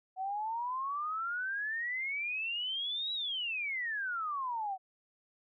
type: exponential two-way sweep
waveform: sine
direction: up then down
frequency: 740 to 3916 to 740 Hz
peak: -33 dBFS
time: 0.16-4.78 s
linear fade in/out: 50 ms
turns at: 3.13 s
effects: none